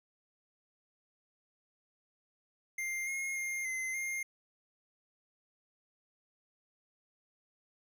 square tone with pitch steps, 2100 / 2149 / 2120 / 2060 / 2120 Hz, C7 / C7 / C7 / C7 / C7, +6 / +46 / +22 / -28 / +22 cents, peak -35 dBFS, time 2.78-4.23 s, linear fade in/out 5 ms, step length 290 ms, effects resampled to 32000 Hz

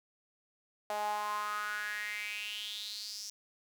sawtooth tone with high-pass filter sweep, 208.9 Hz, G#3, 10 cents sharp, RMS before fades -38 dBFS, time 0.9-3.3 s, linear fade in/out 0 ms, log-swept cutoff 710 to 5700 Hz, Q 6.4, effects none

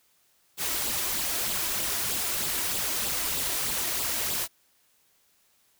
white noise with flanger, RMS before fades -29 dBFS, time 0.57-4.48 s, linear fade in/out 50 ms, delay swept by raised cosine 0.24 to 3.14 ms, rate 3.2 Hz, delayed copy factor +0.5, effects white hiss -66 dBFS RMS until 5.79 s

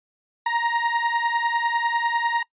30% pulse beating tone pair, 932.3 / 942.3 Hz, A#5 / A#5, 0 / +18 cents, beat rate 10 Hz, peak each -21 dBFS, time 0.46-2.43 s, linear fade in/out 5 ms, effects noise-tail reverb RT60 0.1 s tail -22 dB re dry + resampled to 8000 Hz

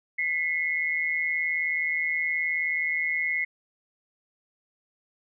sine tone pair together, 2004 / 2163 Hz, B6 / C#7, +25 / -43 cents, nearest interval minor second, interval 132 cents, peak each -27 dBFS, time 0.18-3.45 s, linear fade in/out 10 ms, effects none

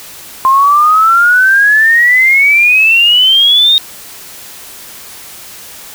sine exponential sweep, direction up, 1046.5 to 3729 Hz, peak -4 dBFS, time 0.45-3.78 s, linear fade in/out 0 ms, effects white hiss -31 dBFS RMS until 5.94 s

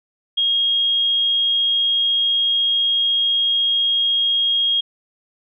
sine tone, 3262 Hz, G#7, 32 cents flat, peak -15 dBFS, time 0.37-4.81 s, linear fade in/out 10 ms, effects none

